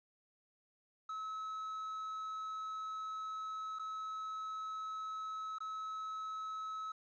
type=tone with dropouts; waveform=triangle; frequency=1292 Hz; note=E6; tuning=35 cents flat; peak=-38 dBFS; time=1.09-6.92 s; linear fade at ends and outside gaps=5 ms; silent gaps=3.788-3.794 / 5.585-5.604 s; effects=resampled to 16000 Hz + 12-bit